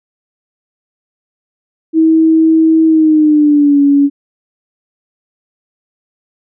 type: tone with pitch glide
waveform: sine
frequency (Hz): 321.2 to 282.9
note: E4 to C#4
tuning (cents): -45 to +35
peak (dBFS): -5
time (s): 1.93-4.1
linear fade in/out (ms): 50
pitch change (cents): -220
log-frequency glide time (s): 2.86-3.81
effects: none